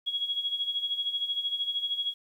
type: tone with tremolo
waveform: sine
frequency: 3322 Hz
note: G#7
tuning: in tune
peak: -25 dBFS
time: 0.06-2.14 s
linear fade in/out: 20 ms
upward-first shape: sine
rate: 13 Hz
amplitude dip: 70%
effects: 10-bit